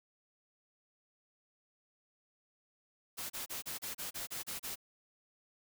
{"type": "noise bursts", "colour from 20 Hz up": "white", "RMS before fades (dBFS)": -41, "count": 10, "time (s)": [3.17, 4.758], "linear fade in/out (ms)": 20, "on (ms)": 130, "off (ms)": 32, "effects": []}